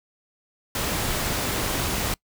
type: noise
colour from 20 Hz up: pink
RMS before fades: -26 dBFS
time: 0.75-2.14 s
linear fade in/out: 2 ms
effects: noise-tail reverb RT60 0.1 s tail -25 dB re dry